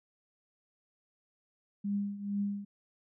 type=tone with tremolo; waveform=sine; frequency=202 Hz; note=G#3; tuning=48 cents flat; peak=-28 dBFS; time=1.84-2.65 s; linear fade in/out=10 ms; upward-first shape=triangle; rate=2.2 Hz; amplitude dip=80%; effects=none